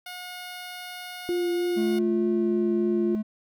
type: tone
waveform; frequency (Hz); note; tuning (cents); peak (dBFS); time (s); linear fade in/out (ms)
10% pulse; 722; F#5; -43; -28; 0.06-1.99; 5
type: tone with vibrato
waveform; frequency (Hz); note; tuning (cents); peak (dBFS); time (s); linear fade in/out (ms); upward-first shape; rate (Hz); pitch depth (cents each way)
sine; 349.2; F4; 0; -23; 1.29-3.15; 0; triangle; 3.3; 15
type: tone with pitch glide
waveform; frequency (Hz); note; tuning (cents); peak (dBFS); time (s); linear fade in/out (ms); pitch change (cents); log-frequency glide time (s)
triangle; 216.9 to 214.8; A3 to A3; -25 to -41; -23; 1.76-3.23; 20; -16; 2.41-2.51
effects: none